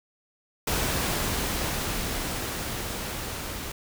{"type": "noise with level ramp", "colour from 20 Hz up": "pink", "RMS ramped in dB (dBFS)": [-26, -35], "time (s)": [0.67, 3.72], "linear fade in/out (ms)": 5, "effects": []}